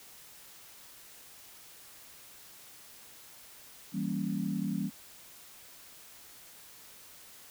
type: chord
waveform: sine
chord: E diminished seventh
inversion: none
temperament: equal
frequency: 164.81 / 196 / 233.1 / 277.2 Hz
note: E3 / G3 / Bb3 / Db4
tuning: 0 / 0 / 0 / 0 cents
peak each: -37 / -33 / -37 / -38 dBFS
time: 3.92-4.91 s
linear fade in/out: 50 ms
effects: white hiss -53 dBFS RMS until 7.5 s